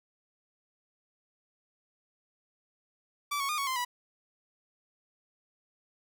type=tone with pitch steps; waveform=sawtooth; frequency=1159 / 1107 / 1217 / 1112 / 1040 / 979 Hz; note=D6 / C#6 / D#6 / C#6 / C6 / B5; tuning=-23 / -3 / -39 / +5 / -11 / -15 cents; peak=-26 dBFS; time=3.31-3.85 s; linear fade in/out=10 ms; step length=90 ms; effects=none